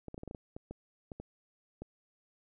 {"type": "clicks", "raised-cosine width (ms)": 2, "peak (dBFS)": -29, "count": 12, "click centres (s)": [0.083, 0.144, 0.179, 0.234, 0.277, 0.311, 0.348, 0.565, 0.71, 1.118, 1.2, 1.82], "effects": []}